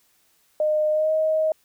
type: tone with pitch glide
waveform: sine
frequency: 612 to 628.8 Hz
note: D#5 to D#5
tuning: -29 to +18 cents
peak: -18 dBFS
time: 0.6-1.52 s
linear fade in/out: 2 ms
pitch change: +47 cents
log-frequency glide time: 0.91-1.12 s
effects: white hiss -63 dBFS RMS until 1.64 s